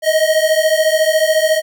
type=beating tone pair; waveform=square; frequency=622.3 / 636.3 Hz; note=D#5 / D#5; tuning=0 / +39 cents; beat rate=14 Hz; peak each=-15 dBFS; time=0.02-1.62 s; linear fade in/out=50 ms; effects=none

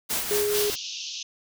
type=noise with tremolo; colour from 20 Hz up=white; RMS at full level=-26 dBFS; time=0.09-0.76 s; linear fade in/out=20 ms; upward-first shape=sine; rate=4.5 Hz; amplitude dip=50%
type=tone; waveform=sine; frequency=415.3 Hz; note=G#4; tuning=in tune; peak=-23 dBFS; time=0.31-0.7 s; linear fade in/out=0 ms
type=band-pass noise; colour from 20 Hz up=white; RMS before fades=-35 dBFS; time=0.54-1.23 s; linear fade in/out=5 ms; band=2600 to 6400 Hz; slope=96 dB/octave
effects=none

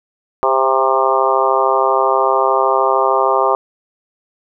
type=harmonic tone with a mistuned harmonic; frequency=133.1 Hz; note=C3; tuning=30 cents sharp; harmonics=3 / 4 / 5 / 6 / 7 / 8 / 9; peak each=-19 / -19 / -19 / -19 / -19 / -19 / -19 dBFS; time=0.43-3.55 s; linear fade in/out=0 ms; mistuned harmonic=4; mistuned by=-21 cents; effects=none

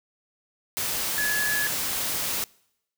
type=tone in noise; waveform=sine; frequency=1699 Hz; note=G#6; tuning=39 cents sharp; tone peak=-24 dBFS; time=1.18-1.67 s; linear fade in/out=0 ms; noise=white; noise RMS=-28 dBFS; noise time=0.77-2.44 s; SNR=+1 dB; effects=noise-tail reverb RT60 0.8 s tail -25 dB re dry

